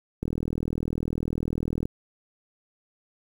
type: click train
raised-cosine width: 3 ms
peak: -16 dBFS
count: 66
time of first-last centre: 0.23-1.855 s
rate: 40 Hz
effects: 8-bit